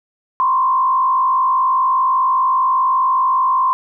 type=tone with frequency modulation; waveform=sine; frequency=1046.5 Hz; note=C6; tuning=in tune; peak=-12 dBFS; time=0.4-3.73 s; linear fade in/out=0 ms; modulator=52.5 Hz; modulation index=0.82; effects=none